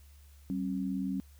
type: tone pair together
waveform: sine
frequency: 191 / 270.1 Hz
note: G3 / C#4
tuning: -45 / -45 cents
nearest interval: tritone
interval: 600 cents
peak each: -33 / -34 dBFS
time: 0.5-1.2 s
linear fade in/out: 0 ms
effects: added 71 Hz sine -53 dBFS peak until 1.39 s + white hiss -65 dBFS RMS until 1.39 s